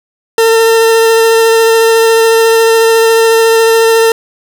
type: tone with vibrato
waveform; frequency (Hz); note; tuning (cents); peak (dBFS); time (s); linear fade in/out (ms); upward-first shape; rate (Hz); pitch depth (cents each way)
40% pulse; 452.6; A4; +49; -4; 0.38-4.12; 2; triangle; 14; 13
effects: none